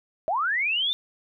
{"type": "linear sweep", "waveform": "sine", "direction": "up", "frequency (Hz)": [601, 3637], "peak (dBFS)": -22, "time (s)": [0.28, 0.93], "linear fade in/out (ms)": 0, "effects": []}